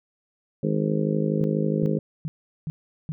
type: harmonic tone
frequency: 52.2 Hz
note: G#1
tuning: 10 cents sharp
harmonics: 3 / 4 / 5 / 6 / 7 / 8 / 9 / 10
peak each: -25 / -26 / -37 / -30 / -39 / -29 / -34 / -32 dBFS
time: 0.63-1.99 s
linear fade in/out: 5 ms
type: tone bursts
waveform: sine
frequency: 155.56 Hz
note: D#3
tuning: in tune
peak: -26 dBFS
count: 5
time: 1.41-3.12 s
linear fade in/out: 0 ms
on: 30 ms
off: 390 ms
effects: none